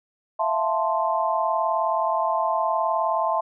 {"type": "chord", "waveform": "sine", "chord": "F major seventh", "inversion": "third", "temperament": "equal", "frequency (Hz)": [659.3, 698.5, 880, 1046.5], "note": ["E5", "F5", "A5", "C6"], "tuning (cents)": [0, 0, 0, 0], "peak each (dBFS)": [-25, -30, -25, -25], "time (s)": [0.39, 3.41], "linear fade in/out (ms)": 10, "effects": []}